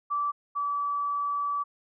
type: tone pair in turn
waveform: sine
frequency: 1161 / 1151 Hz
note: D6 / D6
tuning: -20 / -35 cents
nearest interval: unison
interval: 15 cents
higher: first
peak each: -25 / -26 dBFS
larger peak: first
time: 0.1-0.32 / 0.55-1.64 s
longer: second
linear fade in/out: 20 ms
effects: none